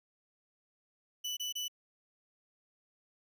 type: tone bursts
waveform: 30% pulse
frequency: 2977 Hz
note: F#7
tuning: 10 cents sharp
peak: -32 dBFS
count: 3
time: 1.24-1.682 s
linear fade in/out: 10 ms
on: 130 ms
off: 26 ms
effects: none